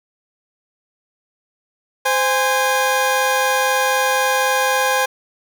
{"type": "tone pair together", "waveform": "20% pulse", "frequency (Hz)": [518.7, 820], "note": ["C5", "G#5"], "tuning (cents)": [-15, -22], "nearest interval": "minor sixth", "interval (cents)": 793, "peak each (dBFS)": -13, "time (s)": [2.05, 5.06], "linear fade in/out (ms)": 10, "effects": []}